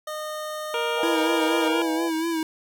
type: tone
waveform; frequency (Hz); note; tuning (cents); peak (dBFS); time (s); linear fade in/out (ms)
25% pulse; 613; D#5; -26; -26; 0.07-1.68; 5
type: harmonic tone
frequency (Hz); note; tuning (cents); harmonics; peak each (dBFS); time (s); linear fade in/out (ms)
469.5; A#4; +12; 1 / 2 / 3 / 5 / 6 / 7; -27 / -30 / -32 / -34 / -35 / -35; 0.74-1.82; 2
type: chord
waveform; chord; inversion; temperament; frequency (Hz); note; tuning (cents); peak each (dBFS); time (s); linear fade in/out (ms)
sine; F half-diminished seventh; second; equal with one note detuned; 493.9 / 622.3 / 693.6 / 830.6; Cb5 / Eb5 / F5 / Ab5; 0 / 0 / -12 / 0; -31 / -36 / -36 / -34; 0.95-2.11; 50
type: tone with vibrato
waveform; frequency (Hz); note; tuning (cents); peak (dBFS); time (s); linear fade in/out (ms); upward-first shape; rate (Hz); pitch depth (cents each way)
square; 326.8; E4; -15; -24; 1.03-2.43; 2; sine; 4.2; 52
effects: none